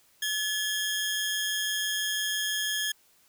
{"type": "tone pair together", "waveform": "sawtooth", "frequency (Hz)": [1714, 3236], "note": ["A6", "G#7"], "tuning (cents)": [-46, -46], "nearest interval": "major seventh", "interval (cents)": 1100, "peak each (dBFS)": [-27, -27], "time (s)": [0.22, 2.92], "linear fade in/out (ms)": 5, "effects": ["white hiss -63 dBFS RMS until 3.28 s"]}